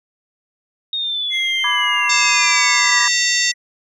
sine linear sweep, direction down, 3729 to 1864.7 Hz, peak -19 dBFS, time 0.93-3.06 s, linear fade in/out 2 ms
triangle tone with pitch glide, 2093 to 1952.8 Hz, C7 to B6, 0 to -20 cents, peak -18 dBFS, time 1.3-3.54 s, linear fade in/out 50 ms, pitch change -120 cents, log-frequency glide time 2.22-2.98 s
sine chord, G# diminished, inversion first, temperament equal, 987.8 / 1174.7 / 1661.2 Hz, B5 / D6 / G#6, 0 / 0 / 0 cents, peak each -23 dBFS, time 1.64-3.08 s, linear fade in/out 2 ms
harmonic tone, 907 Hz, A#5, 48 cents flat, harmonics 3 / 4 / 5 / 6 / 7 / 8, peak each -23 / -23 / -23 / -23 / -23 / -23 dBFS, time 2.09-3.52 s, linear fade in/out 10 ms
effects none

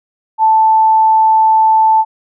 sine tone, 880 Hz, A5, in tune, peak -6 dBFS, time 0.38-2.05 s, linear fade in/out 50 ms, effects none

